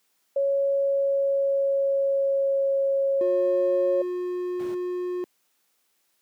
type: tone with pitch glide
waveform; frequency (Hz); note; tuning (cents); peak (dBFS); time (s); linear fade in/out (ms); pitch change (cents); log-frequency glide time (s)
sine; 554.4 to 548; C#5 to C#5; 0 to -20; -20; 0.36-4.02; 5; -20; 0.73-2.73
type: tone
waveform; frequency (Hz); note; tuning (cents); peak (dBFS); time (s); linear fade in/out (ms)
triangle; 359.4; F4; +50; -24; 3.21-5.24; 0
type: noise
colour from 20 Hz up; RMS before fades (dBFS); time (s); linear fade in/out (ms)
brown; -37; 4.59-4.75; 10
effects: white hiss -70 dBFS RMS until 6.21 s + high-pass 200 Hz 12 dB/octave